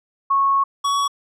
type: tone pair in turn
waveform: sine / square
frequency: 1100 / 1123.8 Hz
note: C#6 / C#6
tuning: -14 / +23 cents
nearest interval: unison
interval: 37 cents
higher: second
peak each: -14 / -18 dBFS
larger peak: first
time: 0.3-0.64 / 0.84-1.08 s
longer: first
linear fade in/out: 10 ms
effects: low-pass 9000 Hz 12 dB/octave